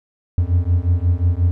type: beating tone pair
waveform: triangle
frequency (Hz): 84.8 / 90.4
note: E2 / F#2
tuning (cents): +50 / -40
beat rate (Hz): 5.6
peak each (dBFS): -15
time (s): 0.38-1.51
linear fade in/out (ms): 0
effects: none